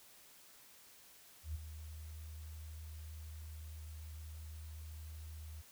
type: tone with ADSR envelope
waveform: sine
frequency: 77.78 Hz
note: D#2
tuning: in tune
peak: -36 dBFS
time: 1.43-5.62 s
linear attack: 120 ms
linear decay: 15 ms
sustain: -10 dB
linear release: 14 ms
effects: white hiss -61 dBFS RMS until 5.71 s